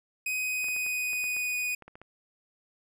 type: tone with pitch glide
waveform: 45% pulse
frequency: 2510 to 2477 Hz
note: D#7 to D#7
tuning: +15 to -8 cents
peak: -28 dBFS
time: 0.26-1.75 s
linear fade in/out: 5 ms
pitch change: -23 cents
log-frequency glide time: 0.38-1.56 s
type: clicks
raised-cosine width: 0.5 ms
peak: -32 dBFS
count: 11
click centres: 0.643 / 0.685 / 0.764 / 0.864 / 1.132 / 1.241 / 1.366 / 1.823 / 1.88 / 1.955 / 2.016 s
effects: none